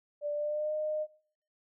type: tone with pitch glide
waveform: sine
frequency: 587.3 to 612.9 Hz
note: D5 to D#5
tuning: 0 to -26 cents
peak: -30 dBFS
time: 0.21-1.07 s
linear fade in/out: 50 ms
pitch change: +74 cents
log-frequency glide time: 0.32-0.74 s
effects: noise-tail reverb RT60 0.5 s tail -18 dB re dry